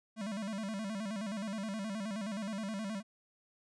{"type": "tone with vibrato", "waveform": "square", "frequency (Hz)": 207.7, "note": "G#3", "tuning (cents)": 0, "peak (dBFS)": -37, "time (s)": [0.16, 3.03], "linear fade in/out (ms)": 50, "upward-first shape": "square", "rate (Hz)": 9.5, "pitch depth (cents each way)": 110, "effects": ["resampled to 22050 Hz"]}